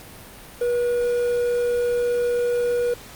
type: tone with quantisation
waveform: triangle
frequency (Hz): 483.3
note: B4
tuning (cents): -38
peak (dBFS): -17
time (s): 0.61-2.94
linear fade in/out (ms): 5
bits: 7
effects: pink hiss -42 dBFS RMS until 3.15 s + Opus 48 kbps